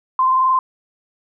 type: tone with frequency modulation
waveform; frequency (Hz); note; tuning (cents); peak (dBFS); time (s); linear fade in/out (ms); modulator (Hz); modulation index
sine; 1039; C6; -12; -12; 0.19-0.59; 2; 21.3; 0.87
effects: none